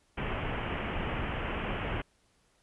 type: low-pass noise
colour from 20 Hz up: pink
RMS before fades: -34 dBFS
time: 0.17-2.02 s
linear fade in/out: 10 ms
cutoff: 3100 Hz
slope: 96 dB/octave
effects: pink hiss -69 dBFS RMS until 2.62 s + resampled to 24000 Hz